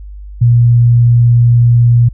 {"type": "tone", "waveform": "sine", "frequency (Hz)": 119.1, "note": "A#2", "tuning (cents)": 38, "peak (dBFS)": -4, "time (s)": [0.41, 2.09], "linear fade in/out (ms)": 10, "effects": ["added 50 Hz sine -26 dBFS peak until 2.13 s"]}